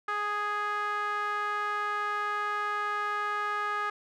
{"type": "tone with band-pass filter", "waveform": "sawtooth", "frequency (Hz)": 415.3, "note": "G#4", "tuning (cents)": 0, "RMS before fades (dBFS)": -31, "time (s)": [0.08, 3.9], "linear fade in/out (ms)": 5, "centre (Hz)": 1400, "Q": 5.1, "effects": []}